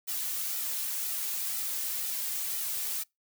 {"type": "noise with flanger", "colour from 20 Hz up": "blue", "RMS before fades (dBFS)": -33, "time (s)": [0.07, 3.04], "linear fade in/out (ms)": 20, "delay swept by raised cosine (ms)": [1.8, 3.1], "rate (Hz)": 2, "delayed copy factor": -0.6, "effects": ["noise-tail reverb RT60 0.2 s tail -26 dB re dry"]}